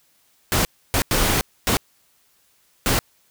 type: noise bursts at uneven times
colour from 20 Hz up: pink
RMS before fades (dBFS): -19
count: 5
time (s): 0.52-0.65 / 0.94-1.02 / 1.11-1.41 / 1.67-1.77 / 2.86-2.99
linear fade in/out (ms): 0
effects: white hiss -61 dBFS RMS until 3.3 s